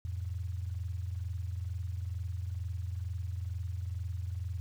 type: tone pair together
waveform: sine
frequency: 85.71 / 107.9 Hz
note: F2 / A2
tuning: -32 / -33 cents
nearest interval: major third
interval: 399 cents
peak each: -35 / -40 dBFS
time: 0.05-4.6 s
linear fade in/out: 0 ms
effects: 10-bit